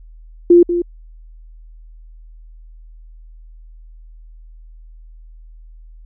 sine tone with echo, 347.5 Hz, F4, 9 cents flat, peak -4 dBFS, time 0.5-0.63 s, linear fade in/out 5 ms, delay 190 ms, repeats 1, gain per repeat -10 dB, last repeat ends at 0.82 s, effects added 40 Hz sine -37 dBFS peak until 6.05 s

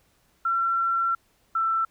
sine tone pair in turn, 1357 / 1334.5 Hz, E6 / E6, +50 / +21 cents, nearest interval unison, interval 29 cents, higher first, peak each -21 dBFS, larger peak neither, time 0.45-1.15 / 1.55-1.85 s, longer first, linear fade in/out 5 ms, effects pink hiss -65 dBFS RMS until 1.9 s

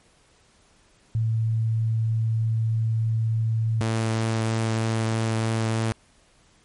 sine / sawtooth tone pair in turn, 112.1 / 112.1 Hz, A2 / A2, +33 / +33 cents, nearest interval unison, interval 0 cents, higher neither, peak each -20 / -18 dBFS, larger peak second, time 1.15-3.81 / 3.81-5.92 s, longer first, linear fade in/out 0 ms, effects pink hiss -59 dBFS RMS until 6.64 s + MP3 48 kbps

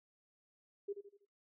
sine tone with echo, 402.6 Hz, G4, 46 cents sharp, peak -37 dBFS, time 0.88-0.93 s, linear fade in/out 10 ms, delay 81 ms, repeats 4, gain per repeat -8 dB, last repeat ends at 1.254 s, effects noise-tail reverb RT60 0.2 s tail -18 dB re dry

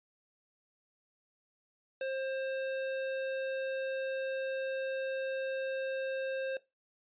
square tone, 531 Hz, C5, 25 cents sharp, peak -34 dBFS, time 2.01-6.57 s, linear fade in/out 2 ms, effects noise-tail reverb RT60 0.2 s tail -18 dB re dry + resampled to 8000 Hz

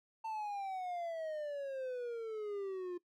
triangle exponential sweep, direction down, 899 to 349.9 Hz, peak -36 dBFS, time 0.24-2.98 s, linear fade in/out 10 ms, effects noise-tail reverb RT60 0.1 s tail -18 dB re dry

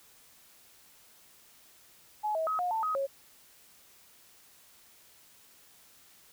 sine tone with pitch steps, 848 / 642 / 1272 / 717 / 888 / 1261 / 549 Hz, G#5 / E5 / D#6 / F5 / A5 / D#6 / C#5, +36 / -46 / +38 / +45 / +16 / +23 / -17 cents, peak -28 dBFS, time 2.23-3.07 s, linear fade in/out 20 ms, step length 120 ms, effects white hiss -59 dBFS RMS until 6.32 s

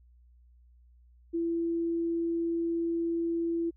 sine tone, 335.4 Hz, E4, 30 cents sharp, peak -27 dBFS, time 1.33-3.71 s, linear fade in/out 20 ms, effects added 60 Hz sine -56 dBFS peak until 3.76 s

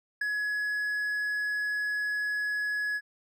triangle tone with ADSR envelope, 1686 Hz, G#6, 26 cents sharp, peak -22 dBFS, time 0.21-3.01 s, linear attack 7 ms, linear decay 4 ms, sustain -4 dB, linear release 49 ms, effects none

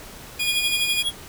sawtooth tone, 2445 Hz, D#7, 31 cents flat, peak -20 dBFS, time 0.39-1.03 s, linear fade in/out 10 ms
square tone with tremolo, 3322 Hz, G#7, in tune, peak -20 dBFS, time 0.39-1.13 s, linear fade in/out 50 ms, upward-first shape sine, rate 12 Hz, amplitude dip 80%
effects pink hiss -41 dBFS RMS until 1.28 s

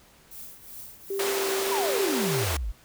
violet noise with tremolo, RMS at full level -40 dBFS, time 0.31-1.53 s, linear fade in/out 5 ms, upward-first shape triangle, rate 2.6 Hz, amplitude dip 80%
sine tone with vibrato, 392 Hz, G4, in tune, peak -27 dBFS, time 1.1-2.44 s, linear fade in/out 5 ms, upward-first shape triangle, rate 1.7 Hz, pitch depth 21 cents each way
pink high-pass noise, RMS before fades -30 dBFS, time 1.19-2.57 s, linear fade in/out 5 ms, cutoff 330 Hz, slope 24 dB/octave
sine exponential sweep, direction down, 1038 to 44.91 Hz, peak -27 dBFS, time 1.71-2.72 s, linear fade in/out 10 ms
effects pink hiss -56 dBFS RMS until 2.84 s

